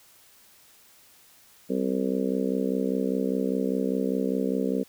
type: harmonic tone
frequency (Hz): 65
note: C2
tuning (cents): -11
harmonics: 3 / 4 / 5 / 6 / 7 / 8 / 9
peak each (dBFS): -29 / -28 / -39 / -33 / -30 / -34 / -41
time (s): 1.69-4.84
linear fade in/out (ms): 20
effects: white hiss -56 dBFS RMS until 4.88 s